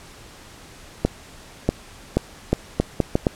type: accelerating click train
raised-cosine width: 2 ms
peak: -3 dBFS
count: 8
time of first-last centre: 1.05-3.268 s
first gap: 640 ms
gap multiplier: 0.75
effects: pink hiss -44 dBFS RMS until 3.35 s + low-pass 10000 Hz 12 dB/octave